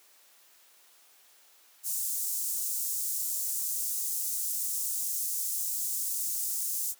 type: high-pass noise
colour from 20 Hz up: pink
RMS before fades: -32 dBFS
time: 1.83-6.95 s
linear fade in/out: 50 ms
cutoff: 7100 Hz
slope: 24 dB/octave
effects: white hiss -60 dBFS RMS until 6.99 s + high-pass 400 Hz 12 dB/octave